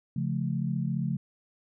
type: chord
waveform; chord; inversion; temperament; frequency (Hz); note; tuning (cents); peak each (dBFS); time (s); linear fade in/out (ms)
sine; Db augmented; none; just; 138.59 / 173.24 / 216.5; Db3 / F3 / A3; 0 / -14 / -28; -30 / -31 / -33; 0.16-1.17; 5
effects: none